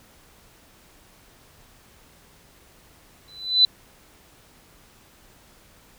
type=tone with exponential growth; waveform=sine; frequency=4002 Hz; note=B7; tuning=22 cents sharp; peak=-9 dBFS; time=3.28-3.65 s; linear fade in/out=2 ms; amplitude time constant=79 ms; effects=pink hiss -54 dBFS RMS until 5.98 s